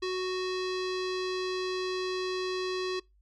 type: tone with low-pass filter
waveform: square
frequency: 370 Hz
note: F#4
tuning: in tune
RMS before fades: -32 dBFS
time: 0.02-3 s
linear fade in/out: 10 ms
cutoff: 4600 Hz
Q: 2.7
effects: noise-tail reverb RT60 0.2 s tail -24 dB re dry + added 50 Hz sine -61 dBFS peak until 3.21 s